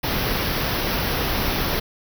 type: band-stop noise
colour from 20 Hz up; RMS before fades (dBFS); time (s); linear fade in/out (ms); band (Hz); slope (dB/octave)
pink; -23; 0.03-1.8; 10; 5800 to 11000; 96
effects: none